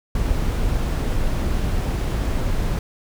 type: noise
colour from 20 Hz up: brown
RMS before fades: -21 dBFS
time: 0.15-2.79 s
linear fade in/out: 2 ms
effects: none